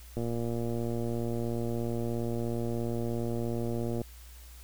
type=click train; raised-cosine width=2 ms; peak=-21 dBFS; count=451; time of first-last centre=0.17-4.016 s; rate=117 Hz; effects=added 60 Hz sine -47 dBFS peak until 4.63 s + white hiss -55 dBFS RMS until 4.63 s